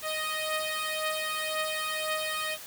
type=beating tone pair; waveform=10% pulse; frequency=622 / 623.9 Hz; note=D#5 / D#5; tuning=-1 / +5 cents; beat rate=1.9 Hz; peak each=-26 / -23 dBFS; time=0.02-2.58 s; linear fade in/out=50 ms; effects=white hiss -44 dBFS RMS until 2.66 s